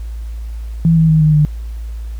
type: tone with pitch steps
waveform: sine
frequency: 164.81 / 161.05 / 157.37 / 153.77 / 150.26 Hz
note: E3 / E3 / D#3 / D#3 / D3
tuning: 0 / -40 / +20 / -20 / +40 cents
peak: -7 dBFS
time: 0.85-1.45 s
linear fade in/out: 0 ms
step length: 120 ms
effects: added 56 Hz sine -22 dBFS peak until 2.19 s + pink hiss -48 dBFS RMS until 2.19 s